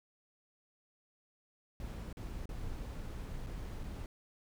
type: noise with dropouts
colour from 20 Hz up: brown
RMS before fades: -42 dBFS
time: 1.8-4.06 s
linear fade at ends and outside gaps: 1 ms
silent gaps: 2.128-2.17 / 2.456-2.491 / 3.464-3.469 / 3.835-3.838 s
effects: none